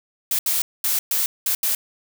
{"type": "noise bursts at uneven times", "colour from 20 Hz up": "blue", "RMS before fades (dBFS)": -21, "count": 6, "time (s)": [[0.31, 0.39], [0.46, 0.62], [0.84, 0.99], [1.11, 1.26], [1.46, 1.55], [1.63, 1.75]], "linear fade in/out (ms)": 2, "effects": []}